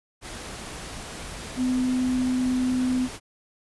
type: tone in noise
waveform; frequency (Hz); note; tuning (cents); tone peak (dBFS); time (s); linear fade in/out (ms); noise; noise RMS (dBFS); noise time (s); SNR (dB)
sine; 253.9; B3; +48; -21; 1.56-3.09; 50; pink; -37; 0.21-3.2; +13
effects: resampled to 24000 Hz